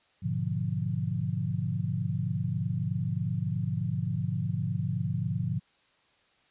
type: chord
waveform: sine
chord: G# diminished seventh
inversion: none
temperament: equal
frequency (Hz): 103.83 / 123.47 / 146.83 / 174.61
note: G#2 / B2 / D3 / F3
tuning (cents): 0 / 0 / 0 / 0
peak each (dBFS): -33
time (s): 0.22-5.6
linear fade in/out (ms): 20
effects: white hiss -66 dBFS RMS until 6.5 s + resampled to 8000 Hz